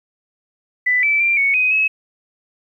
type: tone with pitch steps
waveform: sine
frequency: 1991 / 2317 / 2369 / 2220 / 2509 / 2572 Hz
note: B6 / D7 / D7 / C#7 / D#7 / E7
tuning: +14 / -24 / +14 / +2 / +14 / -43 cents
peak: -13 dBFS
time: 0.86-1.88 s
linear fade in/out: 10 ms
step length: 170 ms
effects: 9-bit